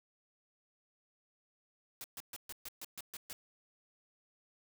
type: noise bursts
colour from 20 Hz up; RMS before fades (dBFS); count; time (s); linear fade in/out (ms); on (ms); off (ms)
white; -45; 9; 2.01-3.329; 0; 31; 130
effects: none